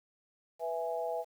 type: chord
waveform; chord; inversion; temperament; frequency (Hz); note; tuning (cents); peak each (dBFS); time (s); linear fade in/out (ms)
sine; E major; second; equal; 493.9 / 659.3 / 830.6; B4 / E5 / G#5; 0 / 0 / 0; -37 / -35 / -39; 0.59-1.25; 50
effects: 10-bit